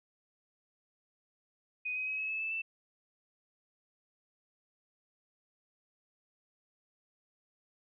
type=tone with pitch steps; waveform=sine; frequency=2496 / 2522 / 2548 / 2575 / 2602 / 2629 / 2657 Hz; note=D#7 / D#7 / D#7 / E7 / E7 / E7 / E7; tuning=+5 / +23 / +41 / -41 / -23 / -5 / +13 cents; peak=-33 dBFS; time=1.85-2.62 s; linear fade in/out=10 ms; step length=110 ms; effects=none